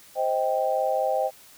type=chord; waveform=sine; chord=C minor; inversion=none; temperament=just; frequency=523.3 / 627.9 / 784.9 Hz; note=C5 / Eb5 / G5; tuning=0 / +16 / +2 cents; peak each=-26 dBFS; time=0.15-1.31 s; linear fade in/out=50 ms; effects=white hiss -51 dBFS RMS until 1.57 s